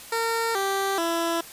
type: tone with pitch steps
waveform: 15% pulse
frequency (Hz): 457.4 / 391.3 / 334.8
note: A#4 / G4 / E4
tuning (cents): -33 / -3 / +27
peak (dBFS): -17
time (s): 0.12-1.41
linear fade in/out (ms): 5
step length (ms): 430
effects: white hiss -43 dBFS RMS until 1.52 s + resampled to 32000 Hz